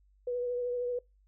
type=tone with vibrato; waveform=sine; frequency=489.9 Hz; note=B4; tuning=14 cents flat; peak=-30 dBFS; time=0.27-0.99 s; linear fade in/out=5 ms; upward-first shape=triangle; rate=13 Hz; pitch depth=24 cents each way; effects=noise-tail reverb RT60 0.2 s tail -23 dB re dry + added 49 Hz sine -62 dBFS peak until 1.27 s